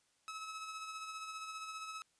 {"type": "tone with tremolo", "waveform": "sawtooth", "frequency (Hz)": 1291, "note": "E6", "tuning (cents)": -37, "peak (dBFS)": -38, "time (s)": [0.28, 2.02], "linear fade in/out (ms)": 0, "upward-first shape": "sine", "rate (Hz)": 15, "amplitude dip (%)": 40, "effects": ["white hiss -75 dBFS RMS until 2.19 s", "resampled to 22050 Hz"]}